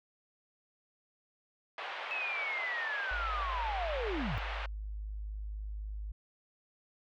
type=band-pass noise; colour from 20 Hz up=pink; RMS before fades=-41 dBFS; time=1.78-4.66 s; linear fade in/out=2 ms; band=620 to 3100 Hz; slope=24 dB/octave
type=linear sweep; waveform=sine; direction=down; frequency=2621 to 81.4 Hz; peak=-34 dBFS; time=2.11-4.38 s; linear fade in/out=0 ms
type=tone; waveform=sine; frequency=51.91 Hz; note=G#1; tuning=in tune; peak=-37 dBFS; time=3.11-6.12 s; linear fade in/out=5 ms
effects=none